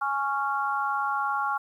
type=chord; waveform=sine; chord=Db major; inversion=second; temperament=just; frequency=831.5 / 1108.7 / 1385.9 Hz; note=Ab5 / Db6 / F6; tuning=+2 / 0 / -14 cents; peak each=-29 dBFS; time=0.01-1.58 s; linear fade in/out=10 ms; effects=10-bit